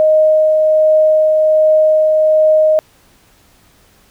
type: tone with tremolo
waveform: sine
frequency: 622.3 Hz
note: D#5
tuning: in tune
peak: -6 dBFS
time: 0-2.79 s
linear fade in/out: 0 ms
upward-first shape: triangle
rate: 1.3 Hz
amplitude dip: 25%
effects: pink hiss -50 dBFS RMS until 4.1 s